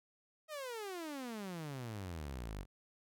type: exponential sweep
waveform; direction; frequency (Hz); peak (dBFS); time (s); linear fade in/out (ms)
sawtooth; down; 639 to 44.32; -38; 0.48-2.66; 50
effects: none